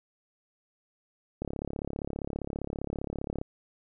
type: click train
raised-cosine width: 2 ms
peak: -20 dBFS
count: 71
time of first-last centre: 1.42-3.414 s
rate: 35.1 Hz
effects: none